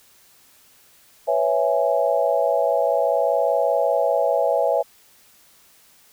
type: chord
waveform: sine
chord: C# minor seventh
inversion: third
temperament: equal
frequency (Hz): 493.9 / 554.4 / 659.3 / 830.6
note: B4 / C#5 / E5 / G#5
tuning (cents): 0 / 0 / 0 / 0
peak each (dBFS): -24 / -21 / -21 / -25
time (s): 1.27-4.83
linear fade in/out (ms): 20
effects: white hiss -54 dBFS RMS until 6.12 s